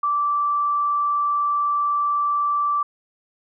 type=tone; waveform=sine; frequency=1166 Hz; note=D6; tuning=13 cents flat; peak=-18 dBFS; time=0.03-2.83 s; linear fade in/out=5 ms; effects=none